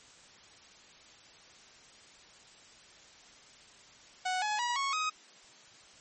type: tone with pitch steps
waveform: sawtooth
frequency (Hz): 740 / 845.1 / 965.2 / 1102.4 / 1259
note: F#5 / G#5 / B5 / C#6 / D#6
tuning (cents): 0 / +30 / -40 / -10 / +20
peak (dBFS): -26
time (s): 4.25-5.1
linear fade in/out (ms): 10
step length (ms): 170
effects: white hiss -56 dBFS RMS until 6 s + MP3 32 kbps